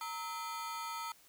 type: ring-modulated tone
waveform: 40% pulse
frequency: 1108.7 Hz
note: C#6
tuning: in tune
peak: -35 dBFS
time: 0.01-1.12 s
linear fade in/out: 2 ms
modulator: 185 Hz
effects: white hiss -63 dBFS RMS until 1.28 s